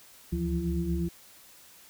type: tone cluster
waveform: sine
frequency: 67.9 / 72.7 / 165 / 173.4 / 339 Hz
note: C#2 / D2 / E3 / F3 / E4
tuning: -35 / -17 / +2 / -12 / +49 cents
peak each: -39 / -32 / -37 / -30 / -34 dBFS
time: 0.32-1.09 s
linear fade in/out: 10 ms
effects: white hiss -54 dBFS RMS until 1.89 s